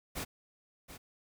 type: noise with echo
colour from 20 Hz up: pink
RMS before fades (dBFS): -38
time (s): 0.15-0.25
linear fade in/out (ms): 20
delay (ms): 730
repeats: 1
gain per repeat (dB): -11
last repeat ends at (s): 0.98
effects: none

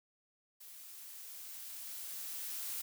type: noise with level ramp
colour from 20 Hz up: blue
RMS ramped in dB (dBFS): -53 to -40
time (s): 0.6-2.82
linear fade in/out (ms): 10
effects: none

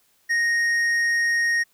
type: tone with tanh clipping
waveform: sine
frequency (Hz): 1864.7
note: A#6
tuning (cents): 0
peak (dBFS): -20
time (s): 0.29-1.64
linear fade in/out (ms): 20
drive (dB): 8
effects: white hiss -63 dBFS RMS until 1.73 s

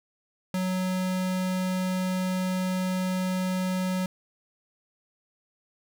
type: tone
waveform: square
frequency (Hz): 185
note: F#3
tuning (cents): 0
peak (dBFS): -26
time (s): 0.54-4.06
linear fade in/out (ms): 2
effects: none

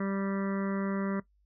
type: harmonic tone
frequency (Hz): 196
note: G3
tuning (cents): 0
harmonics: 1 / 2 / 3 / 5 / 6 / 7 / 8 / 9 / 10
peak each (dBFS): -30 / -38 / -40 / -46 / -43 / -45 / -49 / -50 / -47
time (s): 0-1.2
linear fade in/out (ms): 5
effects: noise-tail reverb RT60 0.1 s tail -17 dB re dry + added 50 Hz sine -65 dBFS peak until 1.45 s

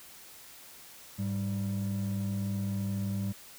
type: tone pair together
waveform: triangle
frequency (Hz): 103.83 / 196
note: G#2 / G3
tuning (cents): 0 / 0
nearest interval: major seventh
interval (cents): 1100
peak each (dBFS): -30 / -30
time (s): 1.18-3.33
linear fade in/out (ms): 20
effects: tanh soft clip ceiling -22 dBFS + white hiss -51 dBFS RMS until 3.58 s

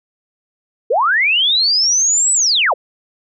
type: linear two-way sweep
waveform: sine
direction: up then down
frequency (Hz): 402.8 to 7990 to 402.8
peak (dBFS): -11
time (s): 0.9-2.74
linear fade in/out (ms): 10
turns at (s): 2.33
effects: none

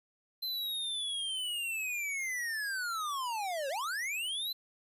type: linear two-way sweep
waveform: square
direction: down then up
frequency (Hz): 4100 to 523 to 4100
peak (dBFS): -34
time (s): 0.42-4.53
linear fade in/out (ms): 10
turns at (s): 3.69
effects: resampled to 32000 Hz + 11-bit

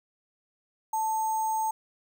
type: tone with sample-and-hold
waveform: sine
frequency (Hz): 880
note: A5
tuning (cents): 0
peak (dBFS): -25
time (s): 0.93-1.71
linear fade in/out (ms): 5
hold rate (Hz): 7350
effects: none

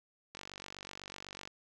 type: click train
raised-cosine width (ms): 0.2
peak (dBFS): -27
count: 55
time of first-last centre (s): 0.35-1.475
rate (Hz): 48
effects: none

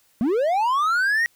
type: linear sweep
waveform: triangle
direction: up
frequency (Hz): 207.7 to 1912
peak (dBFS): -16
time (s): 0.21-1.26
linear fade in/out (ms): 0
effects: white hiss -61 dBFS RMS until 1.35 s

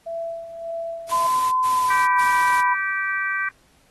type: tone with tremolo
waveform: sine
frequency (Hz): 667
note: E5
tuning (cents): +20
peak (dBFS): -25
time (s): 0.06-1.27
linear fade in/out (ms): 10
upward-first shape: sine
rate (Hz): 1.7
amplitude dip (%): 65
type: noise bursts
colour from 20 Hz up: white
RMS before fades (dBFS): -34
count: 3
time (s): 1.08-2.62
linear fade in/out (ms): 20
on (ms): 440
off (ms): 110
type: tone with pitch glide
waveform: sine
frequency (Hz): 1022 to 990.6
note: C6 to B5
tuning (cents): -41 to +5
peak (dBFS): -17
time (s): 1.11-2.75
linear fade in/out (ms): 20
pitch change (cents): -54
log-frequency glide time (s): 1.65-2.24
type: harmonic tone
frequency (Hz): 388.5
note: G4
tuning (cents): -16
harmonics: 3 / 4 / 5 / 6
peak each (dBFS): -29 / -24 / -27 / -31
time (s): 1.9-3.49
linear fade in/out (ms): 5
effects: pink hiss -59 dBFS RMS until 3.9 s + AAC 32 kbps

